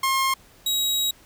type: tone pair in turn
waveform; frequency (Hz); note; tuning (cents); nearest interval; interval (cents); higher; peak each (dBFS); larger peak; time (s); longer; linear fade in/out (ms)
sawtooth; 1069 / 3825; C6 / A#7; +37 / +44; octave + minor seventh; 2207; second; -16 / -18; first; 0.03-0.34 / 0.66-1.11; second; 5
effects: pink hiss -53 dBFS RMS until 1.25 s